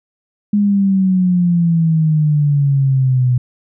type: exponential sweep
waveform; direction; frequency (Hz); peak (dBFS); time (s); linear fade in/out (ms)
sine; down; 207.7 to 123.3; -10; 0.53-3.38; 5
effects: none